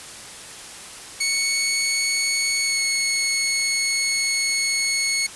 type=tone with pitch glide; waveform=15% pulse; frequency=2215 to 2192 Hz; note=C#7 to C#7; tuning=-2 to -20 cents; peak=-13 dBFS; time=1.2-5.27 s; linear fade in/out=10 ms; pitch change=-18 cents; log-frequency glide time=2.63-2.8 s; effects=white hiss -38 dBFS RMS until 5.35 s + resampled to 24000 Hz